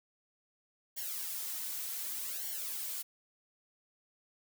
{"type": "noise with flanger", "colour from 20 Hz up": "blue", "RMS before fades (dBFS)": -39, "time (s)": [0.96, 3.03], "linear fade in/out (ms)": 20, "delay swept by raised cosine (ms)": [0.79, 3.79], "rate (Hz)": 0.66, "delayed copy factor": -0.85, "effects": []}